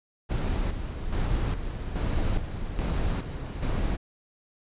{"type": "noise with tremolo", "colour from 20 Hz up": "brown", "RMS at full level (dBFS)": -26, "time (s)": [0.29, 3.97], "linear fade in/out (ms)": 20, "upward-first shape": "square", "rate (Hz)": 1.2, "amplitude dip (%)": 55, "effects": ["resampled to 8000 Hz"]}